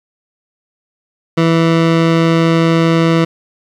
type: tone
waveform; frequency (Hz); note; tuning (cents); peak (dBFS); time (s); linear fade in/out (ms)
20% pulse; 164.81; E3; 0; -4; 1.37-3.25; 10
effects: low-pass 4000 Hz 12 dB/octave + 7-bit